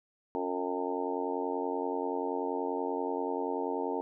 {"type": "harmonic tone with a mistuned harmonic", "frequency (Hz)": 90.4, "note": "F#2", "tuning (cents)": -40, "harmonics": [3, 4, 5, 6, 7, 8, 9, 10], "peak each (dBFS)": [-37, -38, -35, -46, -41, -46, -40, -38], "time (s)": [0.35, 4.01], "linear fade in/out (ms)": 0, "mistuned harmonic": 3, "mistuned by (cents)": 38, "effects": []}